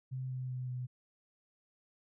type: tone with pitch steps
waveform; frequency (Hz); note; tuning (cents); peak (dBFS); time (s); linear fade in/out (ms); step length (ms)
sine; 129.8 / 128.38 / 126.98 / 125.6; C3 / C3 / B2 / B2; -13 / -32 / +49 / +30; -36; 0.11-0.87; 20; 190
effects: none